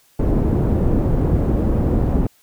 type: low-pass noise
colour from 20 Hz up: pink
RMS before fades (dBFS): -17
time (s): 0.19-2.27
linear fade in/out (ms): 5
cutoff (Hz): 390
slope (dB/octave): 12
effects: white hiss -56 dBFS RMS until 2.42 s